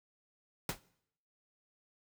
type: noise with exponential decay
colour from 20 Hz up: pink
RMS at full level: -31 dBFS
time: 0.69-0.8 s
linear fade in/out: 2 ms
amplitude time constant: 23 ms
effects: noise-tail reverb RT60 0.7 s tail -21 dB re dry